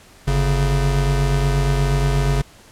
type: tone pair together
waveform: square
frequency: 48.86 / 138.2 Hz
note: G1 / C#3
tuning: -5 / -5 cents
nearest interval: octave + tritone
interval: 1800 cents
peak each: -19 dBFS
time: 0.27-2.42 s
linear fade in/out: 10 ms
effects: pink hiss -47 dBFS RMS until 2.71 s + low-pass 11000 Hz 12 dB/octave